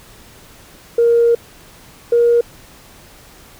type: tone pair in turn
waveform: sine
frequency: 468.8 / 472.9 Hz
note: A#4 / A#4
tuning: +10 / +25 cents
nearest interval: unison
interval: 15 cents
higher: second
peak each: -8 dBFS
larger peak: neither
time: 0.98-1.35 / 2.12-2.41 s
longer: first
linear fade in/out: 5 ms
effects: tanh soft clip ceiling -4 dBFS + pink hiss -43 dBFS RMS until 3.59 s